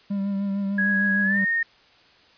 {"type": "tone with vibrato", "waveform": "triangle", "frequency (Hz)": 198.4, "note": "G3", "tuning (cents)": 21, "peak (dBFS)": -21, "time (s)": [0.1, 1.45], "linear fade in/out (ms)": 10, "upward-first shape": "triangle", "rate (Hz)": 6.6, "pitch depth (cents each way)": 32}
{"type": "tone with pitch glide", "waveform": "sine", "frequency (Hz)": [1661.2, 1843.2], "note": ["G#6", "A#6"], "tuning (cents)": [0, -20], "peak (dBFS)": -20, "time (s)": [0.78, 1.63], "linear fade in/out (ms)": 5, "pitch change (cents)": 180, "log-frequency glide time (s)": [1.23, 1.4]}
{"effects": ["white hiss -55 dBFS RMS until 2.37 s", "resampled to 11025 Hz"]}